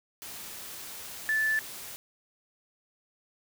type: tone in noise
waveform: sine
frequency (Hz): 1749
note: A6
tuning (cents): -11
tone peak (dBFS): -24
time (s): 1.29-1.59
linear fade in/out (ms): 0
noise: white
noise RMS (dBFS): -42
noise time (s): 0.22-1.96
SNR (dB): +15
effects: none